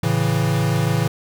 square chord, A major, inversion none, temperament equal with one note detuned, 111.47 / 138.59 / 164.81 Hz, A2 / C#3 / E3, +23 / 0 / 0 cents, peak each -22 dBFS, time 0.03-1.08 s, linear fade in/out 5 ms, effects none

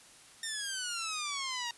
10% pulse exponential sweep, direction down, 1831 to 932.3 Hz, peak -26 dBFS, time 0.43-1.71 s, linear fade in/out 2 ms, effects white hiss -56 dBFS RMS until 1.77 s + resampled to 24000 Hz

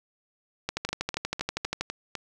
two click trains, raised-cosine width 0.2 ms, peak -15 / -11 dBFS, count 6 / 15, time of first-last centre 0.89-2.153 / 0.69-1.81 s, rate 3.96 / 12.5 Hz, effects none

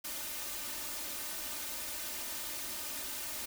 white noise with comb filter, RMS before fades -40 dBFS, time 0.04-3.46 s, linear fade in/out 10 ms, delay 3.3 ms, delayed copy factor +0.75, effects none

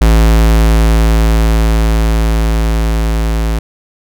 square tone with level ramp, 55.1 Hz, A1, 3 cents sharp, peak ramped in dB -5 to -12 dBFS, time 0.01-3.59 s, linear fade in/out 5 ms, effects none

